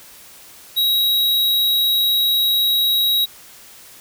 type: tone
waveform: square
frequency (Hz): 3834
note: A#7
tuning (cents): +48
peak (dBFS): -15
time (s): 0.76-3.26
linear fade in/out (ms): 20
effects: white hiss -43 dBFS RMS until 4 s